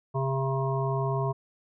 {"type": "harmonic tone with a mistuned harmonic", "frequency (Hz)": 134.2, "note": "C3", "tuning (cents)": 44, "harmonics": [1, 3, 5, 7, 8], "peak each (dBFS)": [-27, -32, -34, -35, -36], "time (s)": [0.14, 1.33], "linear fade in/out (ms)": 20, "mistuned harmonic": 7, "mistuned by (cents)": 26, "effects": []}